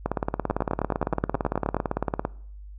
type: two click trains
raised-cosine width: 1 ms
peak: -10 / -10 dBFS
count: 40 / 13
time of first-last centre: 0.06-2.251 / 0.5-1.767 s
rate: 17.8 / 9.47 Hz
effects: noise-tail reverb RT60 0.6 s tail -22 dB re dry + added 50 Hz sine -39 dBFS peak until 2.78 s